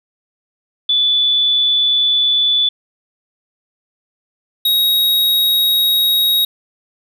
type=tone pair in turn; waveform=sine / square; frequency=3471 / 3788 Hz; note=A7 / A#7; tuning=-24 / +27 cents; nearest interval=major second; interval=151 cents; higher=second; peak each=-11 / -12 dBFS; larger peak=first; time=0.89-2.69 / 4.65-6.45 s; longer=neither; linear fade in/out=5 ms; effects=none